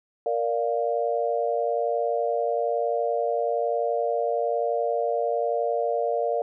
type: chord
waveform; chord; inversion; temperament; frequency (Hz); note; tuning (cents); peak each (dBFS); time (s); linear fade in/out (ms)
sine; Bb major; none; equal; 466.2 / 587.3 / 698.5; Bb4 / D5 / F5; 0 / 0 / 0; -26 / -27 / -27; 0.26-6.42; 2
effects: none